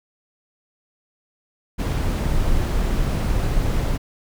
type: noise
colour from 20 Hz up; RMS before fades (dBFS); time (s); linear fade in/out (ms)
brown; -20; 1.78-3.98; 20
effects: none